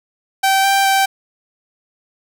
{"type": "tone with pitch steps", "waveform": "sawtooth", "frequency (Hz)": [775, 785, 778], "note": ["G5", "G5", "G5"], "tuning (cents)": [-20, 2, -13], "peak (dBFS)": -8, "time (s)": [0.43, 1.06], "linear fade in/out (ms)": 10, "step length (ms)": 210, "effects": []}